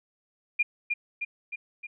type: tone with echo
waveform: sine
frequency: 2414 Hz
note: D7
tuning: 47 cents sharp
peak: -20 dBFS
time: 0.59-0.63 s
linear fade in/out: 10 ms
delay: 310 ms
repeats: 4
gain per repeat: -4 dB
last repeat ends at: 1.87 s
effects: none